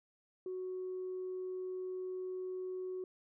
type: tone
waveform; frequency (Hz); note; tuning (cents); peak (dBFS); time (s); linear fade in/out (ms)
sine; 370; F#4; 0; -37; 0.46-3.04; 2
effects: tanh soft clip ceiling -34 dBFS